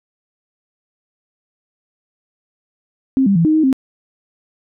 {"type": "tone with pitch steps", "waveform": "sine", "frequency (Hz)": [265.8, 198, 166.6, 310.7, 314.1, 264.4], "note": ["C4", "G3", "E3", "D#4", "D#4", "C4"], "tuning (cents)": [27, 18, 19, -2, 16, 18], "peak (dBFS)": -10, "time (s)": [3.17, 3.728], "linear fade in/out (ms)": 0, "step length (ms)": 93, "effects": []}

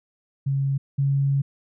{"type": "tone pair in turn", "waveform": "sine", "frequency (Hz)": [137.4, 138.68], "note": ["C#3", "C#3"], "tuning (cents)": [-15, 1], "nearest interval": "unison", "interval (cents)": 16, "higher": "second", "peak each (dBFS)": [-20, -18], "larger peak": "second", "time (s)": [[0.46, 0.78], [0.98, 1.42]], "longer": "second", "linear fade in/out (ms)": 10, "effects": []}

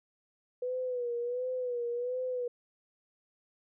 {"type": "tone with vibrato", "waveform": "sine", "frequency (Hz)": 492, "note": "B4", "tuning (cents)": -7, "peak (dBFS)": -31, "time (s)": [0.62, 2.48], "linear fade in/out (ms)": 5, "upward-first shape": "sine", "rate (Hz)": 1.4, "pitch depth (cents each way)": 64, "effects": []}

